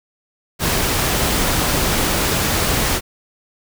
pink noise, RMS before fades -18 dBFS, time 0.59-3.01 s, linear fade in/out 50 ms, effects none

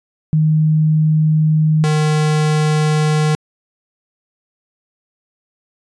sine / square tone pair in turn, 155.56 / 153.15 Hz, D#3 / D#3, 0 / -27 cents, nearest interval unison, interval 27 cents, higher first, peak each -10 / -13 dBFS, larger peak first, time 0.33-1.84 / 1.84-3.35 s, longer neither, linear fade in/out 0 ms, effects resampled to 22050 Hz

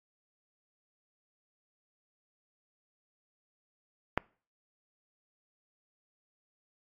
click, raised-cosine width 0.5 ms, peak -10 dBFS, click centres 4.176 s, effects noise-tail reverb RT60 0.4 s tail -25 dB re dry + MP3 96 kbps

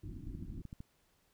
pink low-pass noise, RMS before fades -45 dBFS, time 0.03-0.62 s, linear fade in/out 5 ms, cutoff 350 Hz, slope 96 dB/octave
click train, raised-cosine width 5 ms, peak -33 dBFS, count 7, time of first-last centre 0.35-0.805 s, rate 13.2 Hz
effects pink hiss -73 dBFS RMS until 1.33 s

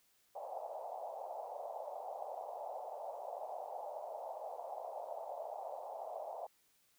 pink band-pass noise, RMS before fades -45 dBFS, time 0.35-6.47 s, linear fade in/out 5 ms, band 570 to 840 Hz, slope 48 dB/octave, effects white hiss -73 dBFS RMS until 6.98 s

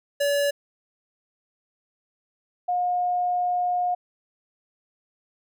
square / sine tone pair in turn, 571 / 716.5 Hz, D5 / F5, -49 / +44 cents, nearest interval major third, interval 393 cents, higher second, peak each -21 dBFS, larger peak neither, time 0.2-0.51 / 2.68-3.95 s, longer second, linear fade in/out 10 ms, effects none

